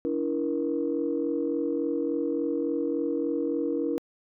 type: tone cluster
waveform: sine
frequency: 288 / 331.5 / 474 Hz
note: D4 / E4 / A#4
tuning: -34 / +10 / +29 cents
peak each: -29 dBFS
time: 0.05-3.98 s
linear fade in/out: 0 ms
effects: tanh soft clip ceiling -16 dBFS